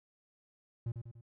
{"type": "tone with echo", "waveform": "triangle", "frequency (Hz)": 116.54, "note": "A#2", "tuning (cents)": 0, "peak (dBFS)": -31, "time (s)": [0.86, 0.92], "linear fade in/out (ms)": 5, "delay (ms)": 97, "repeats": 3, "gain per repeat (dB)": -6, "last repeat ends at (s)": 1.211, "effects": []}